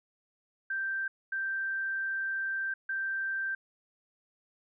sine tone bursts at uneven times, 1568 Hz, G6, in tune, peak -30 dBFS, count 3, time 0.7-1.08 / 1.32-2.74 / 2.89-3.55 s, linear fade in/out 5 ms, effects none

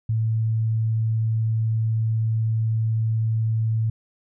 sine tone, 111.5 Hz, A2, 23 cents sharp, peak -19 dBFS, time 0.09-3.9 s, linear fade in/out 5 ms, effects none

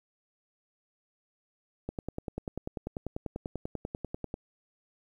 click train, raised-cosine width 2 ms, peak -21 dBFS, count 26, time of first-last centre 1.89-4.341 s, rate 10.2 Hz, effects 10-bit

